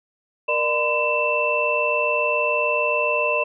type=tone cluster; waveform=sine; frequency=471 / 598 / 1016 / 2668 Hz; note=A#4 / D5 / B5 / E7; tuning=+18 / +31 / +49 / +20 cents; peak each=-27 / -23 / -25 / -22 dBFS; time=0.48-3.44 s; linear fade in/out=10 ms; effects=none